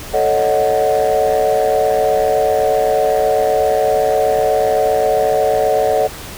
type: chord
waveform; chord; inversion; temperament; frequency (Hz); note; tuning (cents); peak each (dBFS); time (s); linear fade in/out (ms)
sine; D# half-diminished seventh; second; equal; 440 / 554.4 / 622.3 / 740; A4 / C#5 / D#5 / F#5; 0 / 0 / 0 / 0; -16; 0.13-6.08; 20
effects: tanh soft clip ceiling -6 dBFS + pink hiss -31 dBFS RMS until 6.37 s